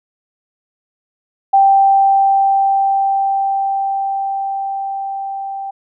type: tone with level ramp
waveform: sine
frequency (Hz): 784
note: G5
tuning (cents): 0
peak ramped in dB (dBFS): -6 to -22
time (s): 1.53-5.71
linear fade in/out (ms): 10
effects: none